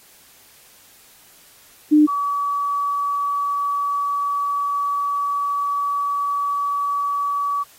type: tone pair in turn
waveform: sine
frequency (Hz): 301.7 / 1141.5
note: D4 / D6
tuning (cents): +47 / -50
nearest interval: octave + major seventh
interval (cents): 2303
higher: second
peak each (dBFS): -9 / -19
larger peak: first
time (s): 1.91-2.07 / 2.07-7.64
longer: second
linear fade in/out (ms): 20
effects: white hiss -50 dBFS RMS until 7.78 s + AAC 48 kbps